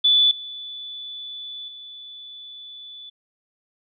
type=tone with level steps; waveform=sine; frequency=3472 Hz; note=A7; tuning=24 cents flat; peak=-13 / -32 / -37 dBFS; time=0.04-3.1 s; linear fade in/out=10 ms; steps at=0.31 / 1.68 s; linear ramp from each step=2 ms; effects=none